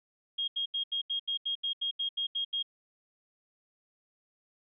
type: tone bursts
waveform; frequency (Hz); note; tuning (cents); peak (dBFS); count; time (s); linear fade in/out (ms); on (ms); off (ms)
sine; 3253; G#7; -37; -29; 13; 0.38-2.628; 10; 100; 79
effects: none